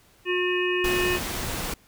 harmonic tone, 360.5 Hz, F#4, 45 cents flat, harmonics 1 / 3 / 5 / 7 / 8, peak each -24 / -34 / -30 / -29 / -33 dBFS, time 0.25-1.2 s, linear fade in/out 50 ms
pink noise, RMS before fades -30 dBFS, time 0.84-1.74 s, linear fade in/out 5 ms
effects pink hiss -58 dBFS RMS until 1.87 s

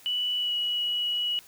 sine tone with pitch glide, 2960 to 2924 Hz, F#7 to F#7, 0 to -21 cents, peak -25 dBFS, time 0.06-1.39 s, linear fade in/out 0 ms, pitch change -21 cents, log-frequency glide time 0.37-0.53 s, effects white hiss -53 dBFS RMS until 1.47 s

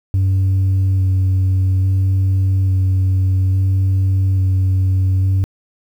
sine tone with vibrato, 94.8 Hz, F#2, 43 cents sharp, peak -9 dBFS, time 0.14-5.44 s, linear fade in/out 0 ms, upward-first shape square, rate 0.59 Hz, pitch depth 12 cents each way, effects tanh soft clip ceiling -11 dBFS + 8-bit

